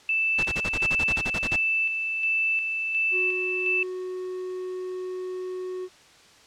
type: tone with tremolo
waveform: sine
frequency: 2644 Hz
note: E7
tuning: 5 cents sharp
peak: -21 dBFS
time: 0.09-3.83 s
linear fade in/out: 2 ms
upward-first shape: square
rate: 1.4 Hz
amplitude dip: 40%
type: noise bursts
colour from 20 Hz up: pink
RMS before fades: -30 dBFS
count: 14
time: 0.38-1.564 s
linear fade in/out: 10 ms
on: 53 ms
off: 34 ms
type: tone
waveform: triangle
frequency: 368.3 Hz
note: F#4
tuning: 8 cents flat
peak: -28 dBFS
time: 3.11-5.89 s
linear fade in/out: 50 ms
effects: white hiss -53 dBFS RMS until 6.46 s + low-pass 6000 Hz 12 dB/octave